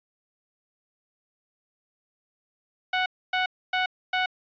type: tone bursts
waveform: 15% pulse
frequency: 740 Hz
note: F#5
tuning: in tune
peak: -16 dBFS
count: 4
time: 2.93-4.26 s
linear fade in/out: 5 ms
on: 130 ms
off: 270 ms
effects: resampled to 11025 Hz + 8-bit